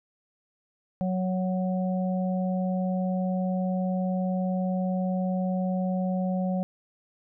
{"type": "harmonic tone", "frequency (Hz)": 185, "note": "F#3", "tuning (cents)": 0, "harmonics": [1, 3, 4], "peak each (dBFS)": [-25, -33, -36], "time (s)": [1.01, 6.63], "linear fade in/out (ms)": 0, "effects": []}